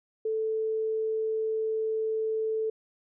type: tone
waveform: sine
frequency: 439.9 Hz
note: A4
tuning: in tune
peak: -26 dBFS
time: 0.25-2.7 s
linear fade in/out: 5 ms
effects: none